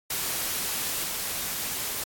white noise with level steps, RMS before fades -29 / -31 dBFS, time 0.1-2.04 s, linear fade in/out 5 ms, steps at 1.03 s, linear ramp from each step 10 ms, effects AAC 64 kbps

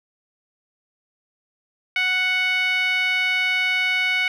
10% pulse tone with band-pass filter, 740 Hz, F#5, in tune, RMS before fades -21 dBFS, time 1.96-4.28 s, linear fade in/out 2 ms, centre 2100 Hz, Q 3.1, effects none

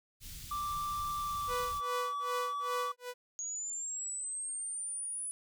pink band-stop noise, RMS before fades -46 dBFS, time 0.2-1.82 s, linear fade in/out 50 ms, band 120 to 3600 Hz, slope 12 dB/octave
triangle tone with pitch glide, 1174.7 to 1147.9 Hz, D6 to D6, 0 to -40 cents, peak -32 dBFS, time 0.51-2.92 s, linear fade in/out 5 ms, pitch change -40 cents, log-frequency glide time 1.18-2.05 s
sawtooth tone with tremolo, 493.9 Hz, B4, in tune, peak -30 dBFS, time 1.47-3.14 s, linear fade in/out 50 ms, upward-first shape sine, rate 2.5 Hz, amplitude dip 100%
sine linear sweep, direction up, 6630 to 9956 Hz, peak -36 dBFS, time 3.39-5.31 s, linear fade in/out 0 ms
effects none

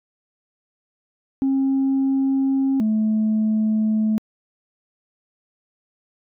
sine tone pair in turn, 269.5 / 216.9 Hz, C#4 / A3, -49 / -25 cents, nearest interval major third, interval 376 cents, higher first, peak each -15 dBFS, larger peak neither, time 1.42-2.8 / 2.8-4.18 s, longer neither, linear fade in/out 0 ms, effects tanh soft clip ceiling -14 dBFS

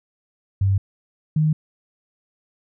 sine tone pair in turn, 97.5 / 154.77 Hz, G2 / D#3, -9 / -9 cents, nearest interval minor sixth, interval 800 cents, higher second, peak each -15 dBFS, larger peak neither, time 0.61-0.78 / 1.36-1.53 s, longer neither, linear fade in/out 5 ms, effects none

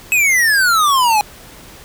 square exponential sweep, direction down, 2595 to 820 Hz, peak -11 dBFS, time 0.12-1.21 s, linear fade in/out 0 ms, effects pink hiss -39 dBFS RMS until 1.84 s

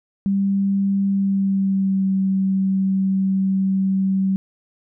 sine tone with pitch glide, 196.9 to 191.96 Hz, G3 to G3, +8 to -36 cents, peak -16 dBFS, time 0.26-4.36 s, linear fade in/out 0 ms, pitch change -44 cents, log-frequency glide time 1.08-2.08 s, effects none

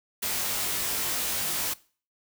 white noise with comb filter, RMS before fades -29 dBFS, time 0.22-1.74 s, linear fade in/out 10 ms, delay 20 ms, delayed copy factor +0.9, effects noise-tail reverb RT60 0.4 s tail -20 dB re dry

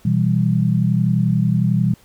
sine chord, E minor, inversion second, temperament equal, 123.47 / 164.81 / 196 Hz, B2 / E3 / G3, 0 / 0 / 0 cents, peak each -18 / -18 / -19 dBFS, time 0.05-1.94 s, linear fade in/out 5 ms, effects pink hiss -52 dBFS RMS until 2.04 s

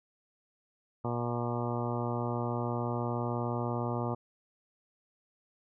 harmonic tone with a mistuned harmonic, 119.8 Hz, A#2, 48 cents sharp, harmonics 1 / 2 / 3 / 4 / 5 / 6 / 7 / 8 / 9 / 10, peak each -34 / -37 / -39 / -40 / -41 / -42 / -42 / -43 / -44 / -44 dBFS, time 1.04-4.15 s, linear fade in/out 10 ms, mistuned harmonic 8, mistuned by -25 cents, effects none

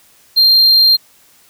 triangle tone, 4186 Hz, C8, in tune, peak -5 dBFS, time 0.36-0.97 s, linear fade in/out 20 ms, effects white hiss -49 dBFS RMS until 1.49 s

